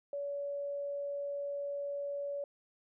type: tone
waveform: sine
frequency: 568 Hz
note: C#5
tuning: 42 cents sharp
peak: -35 dBFS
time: 0.13-2.44 s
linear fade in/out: 2 ms
effects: none